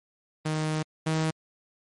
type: tone pair in turn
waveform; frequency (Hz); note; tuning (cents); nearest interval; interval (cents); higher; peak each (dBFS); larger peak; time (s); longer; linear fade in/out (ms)
sawtooth; 155.56 / 158.65; D#3 / D#3; 0 / +34; unison; 34; second; -22 / -20; second; 0.45-0.83 / 1.06-1.31; first; 10
effects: MP3 48 kbps